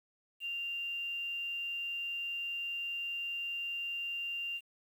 sine tone with quantisation, 2785 Hz, F7, 5 cents flat, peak -35 dBFS, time 0.4-4.61 s, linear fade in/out 50 ms, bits 10, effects none

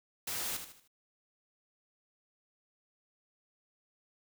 white noise with echo, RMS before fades -37 dBFS, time 0.27-0.57 s, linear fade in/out 5 ms, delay 77 ms, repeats 4, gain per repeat -8 dB, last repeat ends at 0.878 s, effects none

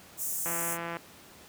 pink high-pass noise, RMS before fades -33 dBFS, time 0.17-0.78 s, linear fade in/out 50 ms, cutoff 6600 Hz, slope 48 dB/octave
click train, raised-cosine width 0.5 ms, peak -21 dBFS, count 87, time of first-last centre 0.46-0.969 s, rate 169 Hz
effects pink hiss -52 dBFS RMS until 1.48 s + high-pass 100 Hz 12 dB/octave

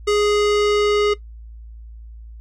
square tone with low-pass filter sweep, 415.3 Hz, G#4, in tune, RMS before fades -17 dBFS, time 0.07-1.14 s, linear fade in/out 10 ms, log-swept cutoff 7200 to 4200 Hz, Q 0.87, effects noise-tail reverb RT60 0.1 s tail -17 dB re dry + added 56 Hz sine -35 dBFS peak until 2.4 s

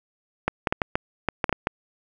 clicks, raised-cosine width 0.5 ms, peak -6 dBFS, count 10, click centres 0.48 / 0.672 / 0.725 / 0.818 / 0.955 / 1.287 / 1.442 / 1.494 / 1.527 / 1.671 s, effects none

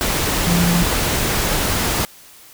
sine tone in noise, 173.2 Hz, F3, 14 cents flat, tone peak -15 dBFS, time 0.47-0.83 s, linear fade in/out 0 ms, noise pink, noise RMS -19 dBFS, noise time 0.01-2.05 s, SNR +1 dB, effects white hiss -44 dBFS RMS until 2.53 s

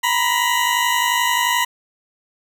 20% pulse tone pair together, 948.6 / 1000 Hz, A#5 / B5, +30 / +21 cents, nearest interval minor second, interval 91 cents, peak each -14 dBFS, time 0.03-1.65 s, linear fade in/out 10 ms, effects none

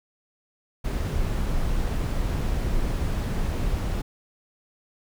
brown noise, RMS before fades -25 dBFS, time 0.84-4.02 s, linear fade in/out 10 ms, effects none

